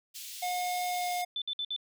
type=high-pass noise; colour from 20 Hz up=pink; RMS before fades=-43 dBFS; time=0.14-1.23 s; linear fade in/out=20 ms; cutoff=3000 Hz; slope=24 dB/octave
type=tone with pitch glide; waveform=square; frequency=720 to 714.6 Hz; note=F#5 to F5; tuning=-47 to +40 cents; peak=-31 dBFS; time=0.42-1.25 s; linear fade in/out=10 ms; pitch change=-13 cents; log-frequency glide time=0.88-1.09 s
type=tone bursts; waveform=sine; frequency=3520 Hz; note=A7; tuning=in tune; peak=-31 dBFS; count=4; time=1.36-1.763 s; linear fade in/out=2 ms; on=58 ms; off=57 ms
effects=none